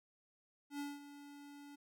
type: tone with ADSR envelope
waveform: square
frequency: 286.7 Hz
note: D4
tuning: 42 cents flat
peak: -40 dBFS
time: 0.7-1.76 s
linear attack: 94 ms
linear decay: 200 ms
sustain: -13 dB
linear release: 12 ms
effects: none